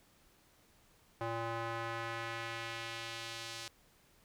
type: tone with band-pass filter sweep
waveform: square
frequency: 115.1 Hz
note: A#2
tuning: 22 cents flat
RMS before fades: -41 dBFS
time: 1.21-3.68 s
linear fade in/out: 0 ms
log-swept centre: 850 to 4900 Hz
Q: 1
effects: pink hiss -67 dBFS RMS until 4.24 s